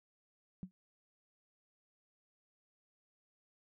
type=tone with exponential decay; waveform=sine; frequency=185 Hz; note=F#3; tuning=in tune; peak=-36 dBFS; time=0.63-0.71 s; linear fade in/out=0 ms; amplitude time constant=17 ms; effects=none